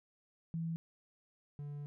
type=tone pair in turn; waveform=sine / triangle; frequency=164.81 / 145.13 Hz; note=E3 / D3; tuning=0 / -20 cents; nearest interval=major second; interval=220 cents; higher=first; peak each=-35 / -39 dBFS; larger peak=first; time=0.54-0.76 / 1.59-1.86 s; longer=second; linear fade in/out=0 ms; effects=none